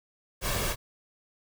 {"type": "noise with comb filter", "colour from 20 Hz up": "pink", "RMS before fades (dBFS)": -29, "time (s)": [0.41, 0.76], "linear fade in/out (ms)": 50, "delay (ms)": 1.8, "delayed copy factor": 0.5, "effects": []}